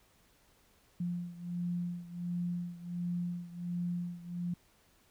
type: beating tone pair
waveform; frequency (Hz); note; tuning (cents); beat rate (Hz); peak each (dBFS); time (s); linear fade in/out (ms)
sine; 174.61 / 176.01; F3 / F3; 0 / +14; 1.4; -36 / -39; 1-4.54; 5
effects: pink hiss -67 dBFS RMS until 5.1 s